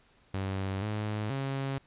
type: tone with pitch steps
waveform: sawtooth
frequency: 96.4 / 106 / 136.1 Hz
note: G2 / G#2 / C#3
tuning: -28 / +36 / -31 cents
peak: -27 dBFS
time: 0.34-1.78 s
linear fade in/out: 0 ms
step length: 480 ms
effects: pink hiss -64 dBFS RMS until 1.86 s + resampled to 8000 Hz